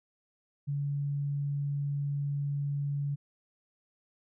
sine tone, 142.5 Hz, C#3, 48 cents sharp, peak -29 dBFS, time 0.67-3.16 s, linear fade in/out 20 ms, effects none

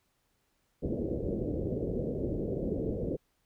white low-pass noise, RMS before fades -33 dBFS, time 0.82-3.17 s, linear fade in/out 20 ms, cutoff 520 Hz, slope 48 dB/octave, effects pink hiss -75 dBFS RMS until 3.45 s

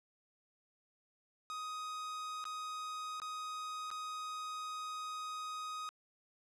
45% pulse tone with dropouts, 1252 Hz, D#6, 10 cents sharp, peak -40 dBFS, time 1.5-5.89 s, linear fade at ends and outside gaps 0 ms, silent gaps 2.441-2.453 / 3.2-3.218 / 3.904-3.913 s, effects low-pass 8000 Hz 12 dB/octave

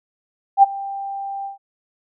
sine tone with ADSR envelope, 790 Hz, G5, 13 cents sharp, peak -4 dBFS, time 0.57-1.58 s, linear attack 59 ms, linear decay 20 ms, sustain -21 dB, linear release 130 ms, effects none

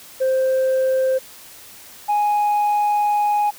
sine tone pair in turn, 523.3 / 830.7 Hz, C5 / G#5, 0 / 0 cents, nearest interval minor sixth, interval 800 cents, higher second, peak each -13 dBFS, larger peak neither, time 0.2-1.19 / 2.08-3.51 s, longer second, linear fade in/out 20 ms, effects tanh soft clip ceiling -14 dBFS + white hiss -42 dBFS RMS until 3.58 s

